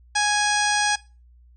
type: harmonic tone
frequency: 830.6 Hz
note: G#5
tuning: in tune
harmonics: 1 / 2 / 3 / 4 / 5 / 6 / 7 / 8 / 10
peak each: -23 / -23 / -30 / -30 / -33 / -28 / -29 / -34 / -30 dBFS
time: 0.15-0.96 s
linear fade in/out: 10 ms
effects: noise-tail reverb RT60 0.3 s tail -20 dB re dry + added 60 Hz sine -49 dBFS peak until 1.56 s